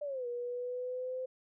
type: exponential two-way sweep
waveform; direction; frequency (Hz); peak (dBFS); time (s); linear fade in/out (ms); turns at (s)
sine; down then up; 599 to 480 to 516; -35; 0.01-1.26; 10; 0.27
effects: none